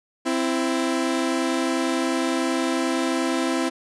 sawtooth tone pair together, 261.6 / 332.7 Hz, C4 / E4, 0 / +16 cents, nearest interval major third, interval 416 cents, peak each -20 dBFS, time 0.25-3.7 s, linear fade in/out 20 ms, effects resampled to 24000 Hz

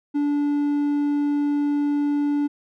triangle tone, 290 Hz, D4, 22 cents flat, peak -17 dBFS, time 0.14-2.48 s, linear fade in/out 20 ms, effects none

